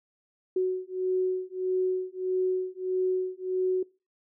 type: beating tone pair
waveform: sine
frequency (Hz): 370 / 371.6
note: F#4 / F#4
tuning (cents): 0 / +7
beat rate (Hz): 1.6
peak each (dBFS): -28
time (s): 0.56-3.83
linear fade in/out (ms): 5
effects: noise-tail reverb RT60 0.3 s tail -23 dB re dry